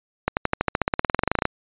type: accelerating click train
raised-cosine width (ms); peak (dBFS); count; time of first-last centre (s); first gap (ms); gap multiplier
0.5; -4; 22; 0.28-1.454; 89; 0.95
effects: resampled to 8000 Hz